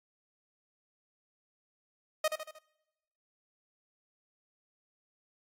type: tone with echo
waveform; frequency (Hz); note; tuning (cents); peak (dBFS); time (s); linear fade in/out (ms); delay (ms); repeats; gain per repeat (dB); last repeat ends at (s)
sawtooth; 622.3; D#5; 0; -22; 2.24-2.28; 5; 77; 4; -6; 2.588
effects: noise-tail reverb RT60 1.0 s tail -24 dB re dry + AAC 64 kbps